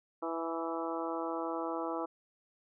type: harmonic tone with a mistuned harmonic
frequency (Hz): 164.81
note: E3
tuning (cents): 0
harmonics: 2 / 3 / 4 / 5 / 6 / 7 / 8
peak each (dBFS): -38 / -40 / -41 / -42 / -43 / -43 / -44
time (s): 0.22-2.06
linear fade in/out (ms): 10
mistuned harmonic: 5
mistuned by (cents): +19
effects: none